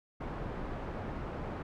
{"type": "low-pass noise", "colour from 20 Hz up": "pink", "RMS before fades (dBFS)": -39, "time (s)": [0.2, 1.63], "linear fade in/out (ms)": 10, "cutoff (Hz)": 1200, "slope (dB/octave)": 12, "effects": []}